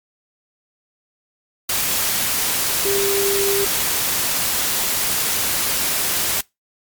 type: tone in noise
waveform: sine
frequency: 397.2 Hz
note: G4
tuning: 23 cents sharp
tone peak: -19 dBFS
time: 2.85-3.65 s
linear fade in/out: 5 ms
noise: white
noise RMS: -20 dBFS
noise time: 1.69-6.41 s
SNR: -2 dB
effects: noise-tail reverb RT60 0.2 s tail -24 dB re dry + MP3 96 kbps